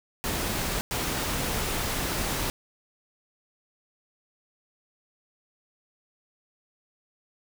pink noise bursts at uneven times, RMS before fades -29 dBFS, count 2, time 0.24-0.81 / 0.91-2.5 s, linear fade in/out 0 ms, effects none

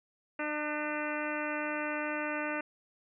harmonic tone with a mistuned harmonic, 300.4 Hz, D4, 39 cents sharp, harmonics 1 / 2 / 3 / 4 / 5 / 6 / 7 / 8 / 9, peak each -38 / -38 / -42 / -42 / -39 / -43 / -43 / -44 / -44 dBFS, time 0.39-2.61 s, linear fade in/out 5 ms, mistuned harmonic 7, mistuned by -51 cents, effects none

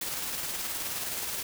white noise with tremolo, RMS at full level -33 dBFS, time 0.01-1.43 s, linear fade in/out 5 ms, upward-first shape square, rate 19 Hz, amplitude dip 25%, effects none

